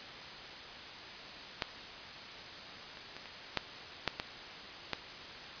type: clicks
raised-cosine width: 0.2 ms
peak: -13 / -30 / -26 / -28 / -11 / -11 / -16 / -14 dBFS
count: 8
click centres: 1.622 / 2.972 / 3.166 / 3.257 / 3.573 / 4.077 / 4.199 / 4.933 s
effects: white hiss -46 dBFS RMS until 5.6 s + resampled to 11025 Hz